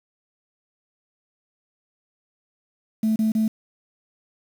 sine tone bursts, 219.3 Hz, A3, 6 cents flat, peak -16 dBFS, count 3, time 3.03-3.48 s, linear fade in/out 5 ms, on 130 ms, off 30 ms, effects tanh soft clip ceiling -15 dBFS + 7-bit

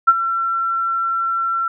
sine tone with ADSR envelope, 1353 Hz, E6, 45 cents sharp, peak -4 dBFS, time 0.07-1.68 s, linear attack 16 ms, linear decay 40 ms, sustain -13 dB, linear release 3 ms, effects none

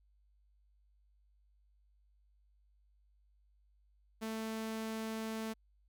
sawtooth tone, 221.5 Hz, A3, 12 cents sharp, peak -34 dBFS, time 4.21-5.54 s, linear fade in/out 20 ms, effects added 50 Hz sine -67 dBFS peak until 5.88 s

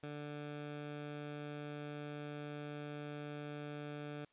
15% pulse tone, 147.3 Hz, D3, 6 cents sharp, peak -37 dBFS, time 0.03-4.25 s, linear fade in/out 5 ms, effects white hiss -73 dBFS RMS until 4.32 s + resampled to 8000 Hz

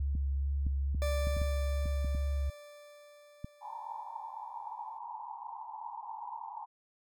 sine tone with vibrato, 69.3 Hz, C#2, in tune, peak -29 dBFS, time 0-2.5 s, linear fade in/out 5 ms, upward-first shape sine, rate 2.3 Hz, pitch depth 17 cents each way
clicks, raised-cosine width 5 ms, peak -26 dBFS, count 10, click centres 0.152 / 0.667 / 0.948 / 1.271 / 1.368 / 1.417 / 1.858 / 2.047 / 2.149 / 3.445 s
40% pulse tone with exponential decay, 587.3 Hz, D5, in tune, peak -32 dBFS, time 1.02-4.98 s, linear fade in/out 0 ms, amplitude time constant 860 ms
pink band-pass noise, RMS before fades -43 dBFS, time 3.61-6.66 s, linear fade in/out 20 ms, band 840 to 970 Hz, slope 96 dB/octave
effects none

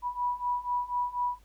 sine beating tone pair, 977 / 981.1 Hz, B5 / B5, -19 / -12 cents, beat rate 4.1 Hz, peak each -32 / -30 dBFS, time 0.02-1.39 s, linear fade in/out 50 ms, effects added 50 Hz sine -55 dBFS peak until 1.44 s + pink hiss -66 dBFS RMS until 1.44 s

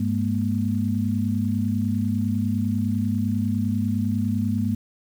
sine tone cluster, 101.2 / 208.2 / 238.2 Hz, G#2 / G#3 / A#3, -44 / +5 / +38 cents, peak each -25 dBFS, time 0-4.75 s, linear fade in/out 5 ms, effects 8-bit

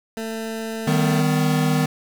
20% pulse tone, 223.2 Hz, A3, 25 cents sharp, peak -21 dBFS, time 0.17-1.21 s, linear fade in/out 2 ms
square chord, Eb augmented, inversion none, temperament equal with one note detuned, 155.56 / 196 / 251.4 Hz, Eb3 / G3 / B3, 0 / 0 / +31 cents, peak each -20 / -26 / -23 dBFS, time 0.87-1.86 s, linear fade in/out 5 ms
effects 7-bit

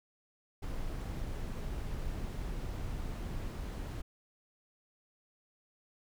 brown noise, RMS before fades -38 dBFS, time 0.62-4.02 s, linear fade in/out 10 ms, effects none

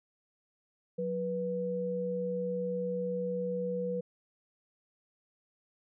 sine tone pair together, 181.76 / 489.6 Hz, F#3 / B4, -31 / -15 cents, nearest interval octave + perfect fourth, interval 1716 cents, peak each -36 / -32 dBFS, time 0.98-4.01 s, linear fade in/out 10 ms, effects none

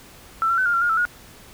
sine tone with pitch steps, 1332 / 1362 / 1516 / 1410 / 1370 / 1422 / 1324 / 1441 Hz, E6 / F6 / F#6 / F6 / F6 / F6 / E6 / F#6, +18 / -44 / +42 / +16 / -34 / +31 / +7 / -46 cents, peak -17 dBFS, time 0.42-1.052 s, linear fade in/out 0 ms, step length 79 ms, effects pink hiss -46 dBFS RMS until 1.53 s

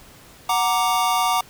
square chord, Gb augmented, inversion none, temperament equal, 740 / 932.3 / 1174.7 Hz, Gb5 / Bb5 / D6, 0 / 0 / 0 cents, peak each -23 dBFS, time 0.49-1.41 s, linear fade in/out 5 ms, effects pink hiss -47 dBFS RMS until 1.49 s

